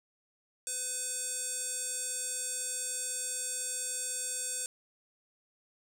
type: tone with band-pass filter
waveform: square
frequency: 507 Hz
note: B4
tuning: 45 cents sharp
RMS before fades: -36 dBFS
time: 0.67-4.66 s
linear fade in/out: 0 ms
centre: 8200 Hz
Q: 6
effects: none